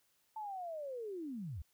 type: linear sweep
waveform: sine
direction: down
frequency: 888 to 62.8 Hz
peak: -40 dBFS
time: 0.36-1.62 s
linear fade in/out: 5 ms
effects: white hiss -75 dBFS RMS until 1.73 s